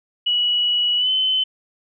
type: tone with pitch glide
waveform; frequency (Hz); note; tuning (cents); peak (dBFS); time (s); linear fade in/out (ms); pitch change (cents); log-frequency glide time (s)
sine; 2930 to 3049; F#7 to G7; -18 to -49; -16; 0.26-1.44; 10; +69; 0.97-1.1
effects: none